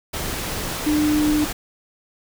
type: tone in noise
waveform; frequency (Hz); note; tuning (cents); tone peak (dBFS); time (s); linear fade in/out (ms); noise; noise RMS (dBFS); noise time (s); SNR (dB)
sine; 301.1; D4; +43; -16; 0.86-1.45; 10; pink; -27; 0.13-1.53; +8
effects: none